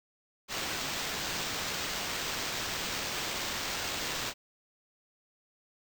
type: noise with sample-and-hold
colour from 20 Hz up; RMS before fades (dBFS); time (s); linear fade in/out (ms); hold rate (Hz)
white; -35; 0.48-4.34; 50; 11025
effects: none